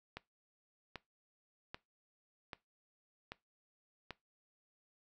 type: click train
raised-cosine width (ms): 0.3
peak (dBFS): -27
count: 6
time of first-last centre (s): 0.17-4.107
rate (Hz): 1.27
effects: noise-tail reverb RT60 0.2 s tail -20 dB re dry